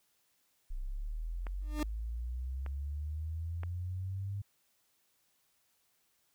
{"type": "linear sweep", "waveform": "sine", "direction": "up", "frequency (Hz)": [30.16, 101.1], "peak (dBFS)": -35, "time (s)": [0.7, 4.42], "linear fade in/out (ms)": 10}
{"type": "clicks", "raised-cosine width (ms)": 0.5, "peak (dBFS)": [-29, -31, -31, -29], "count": 4, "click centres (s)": [1.468, 1.794, 2.663, 3.634]}
{"type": "tone with exponential growth", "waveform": "40% pulse", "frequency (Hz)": 301.3, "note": "D4", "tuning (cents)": 44, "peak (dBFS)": -29, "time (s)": [1.61, 1.83], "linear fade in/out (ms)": 2, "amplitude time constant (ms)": 46}
{"effects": ["white hiss -74 dBFS RMS until 6.34 s"]}